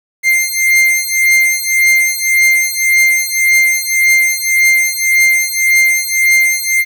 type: beating tone pair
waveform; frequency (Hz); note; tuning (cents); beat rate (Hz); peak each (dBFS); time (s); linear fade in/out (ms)
45% pulse; 2100 / 2101.8; C7 / C7; +6 / +7; 1.8; -12; 0.23-6.85; 50
effects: 7-bit